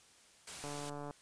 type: noise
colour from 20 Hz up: white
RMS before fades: -46 dBFS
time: 0.47-0.9 s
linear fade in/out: 5 ms
type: click train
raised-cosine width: 1 ms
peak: -31 dBFS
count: 69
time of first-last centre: 0.64-1.109 s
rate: 145 Hz
effects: white hiss -63 dBFS RMS until 1.21 s + resampled to 22050 Hz